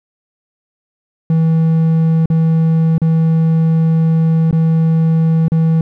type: tone with dropouts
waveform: triangle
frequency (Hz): 162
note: E3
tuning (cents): -30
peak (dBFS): -7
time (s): 1.3-5.81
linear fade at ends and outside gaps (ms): 2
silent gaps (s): 2.258-2.301 / 2.981-3.017 / 4.511-4.527 / 5.482-5.519
effects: none